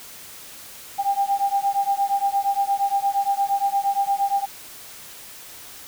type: beating tone pair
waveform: sine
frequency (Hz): 792 / 800.6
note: G5 / G5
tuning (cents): +18 / +36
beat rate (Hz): 8.6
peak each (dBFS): -22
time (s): 0.98-4.46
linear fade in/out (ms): 20
effects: white hiss -41 dBFS RMS until 5.87 s